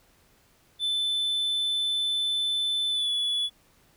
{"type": "tone with pitch glide", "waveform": "triangle", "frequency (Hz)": [3520, 3420], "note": ["A7", "A7"], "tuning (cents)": [0, -50], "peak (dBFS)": -23, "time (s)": [0.79, 3.5], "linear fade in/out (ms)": 50, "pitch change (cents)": -50, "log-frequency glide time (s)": [2.9, 3.09], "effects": ["pink hiss -62 dBFS RMS until 3.96 s"]}